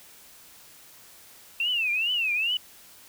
sine tone with vibrato, 2675 Hz, E7, 25 cents sharp, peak -23 dBFS, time 1.6-2.57 s, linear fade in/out 2 ms, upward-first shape triangle, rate 2.4 Hz, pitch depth 220 cents each way, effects white hiss -51 dBFS RMS until 3.08 s

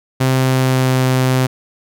sawtooth tone with pitch glide, 130.8 to 129.37 Hz, C3 to C3, 0 to -19 cents, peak -8 dBFS, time 0.2-1.47 s, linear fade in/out 10 ms, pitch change -19 cents, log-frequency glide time 0.3-1.01 s, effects none

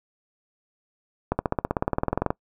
accelerating click train, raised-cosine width 1 ms, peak -8 dBFS, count 19, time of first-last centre 1.32-2.305 s, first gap 70 ms, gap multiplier 0.97, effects noise-tail reverb RT60 0.1 s tail -25 dB re dry

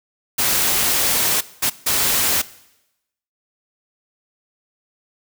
white noise bursts at uneven times, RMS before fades -18 dBFS, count 3, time 0.38-1.41 / 1.62-1.7 / 1.86-2.42 s, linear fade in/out 10 ms, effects noise-tail reverb RT60 0.9 s tail -19 dB re dry

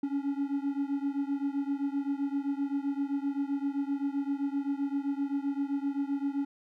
triangle beating tone pair, 277.2 / 284.9 Hz, C#4 / C#4, 0 / +48 cents, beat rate 7.7 Hz, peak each -29 / -31 dBFS, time 0.03-6.45 s, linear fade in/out 5 ms, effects none

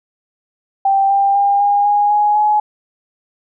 sine tone with pitch steps, 784 / 793.6 / 803.3 / 813.1 / 823 / 833 / 843.2 Hz, G5 / G5 / G5 / G#5 / G#5 / G#5 / G#5, 0 / +21 / +42 / -37 / -16 / +5 / +26 cents, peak -10 dBFS, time 0.85-2.6 s, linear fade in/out 5 ms, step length 250 ms, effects none

